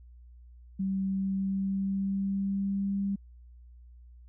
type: tone with pitch glide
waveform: sine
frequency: 192.4 to 197.92 Hz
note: G3 to G3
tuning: -32 to +17 cents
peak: -27 dBFS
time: 0.79-3.16 s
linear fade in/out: 10 ms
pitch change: +49 cents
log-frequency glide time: 1.02-3 s
effects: added 60 Hz sine -49 dBFS peak until 4.28 s